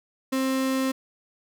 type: tone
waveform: 35% pulse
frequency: 264.1 Hz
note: C4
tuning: 16 cents sharp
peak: -21 dBFS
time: 0.32-0.92 s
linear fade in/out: 10 ms
effects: none